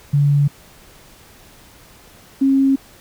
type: tone pair in turn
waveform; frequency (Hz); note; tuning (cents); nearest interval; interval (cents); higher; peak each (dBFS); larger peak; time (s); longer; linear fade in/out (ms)
sine; 143.4 / 270.7; D3 / C#4; -41 / -41; major seventh; 1100; second; -11; neither; 0.13-0.48 / 2.41-2.76; neither; 10
effects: pink hiss -46 dBFS RMS until 3 s